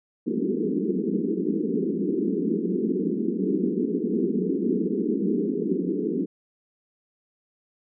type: band-pass noise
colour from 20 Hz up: pink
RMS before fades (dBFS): -25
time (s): 0.26-6.26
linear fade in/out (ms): 20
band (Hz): 180 to 440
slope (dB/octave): 96
effects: none